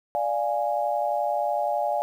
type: chord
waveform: sine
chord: D diminished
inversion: none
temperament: equal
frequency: 587.3 / 698.5 / 830.6 Hz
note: D5 / F5 / Ab5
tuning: 0 / 0 / 0 cents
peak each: -27 / -27 / -27 dBFS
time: 0.15-2.02 s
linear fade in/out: 0 ms
effects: 9-bit